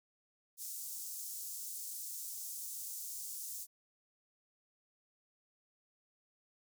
pink high-pass noise, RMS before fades -44 dBFS, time 0.57-3.67 s, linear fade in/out 50 ms, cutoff 6400 Hz, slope 24 dB/octave, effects none

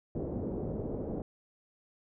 white low-pass noise, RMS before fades -36 dBFS, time 0.15-1.22 s, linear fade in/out 2 ms, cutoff 480 Hz, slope 24 dB/octave, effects none

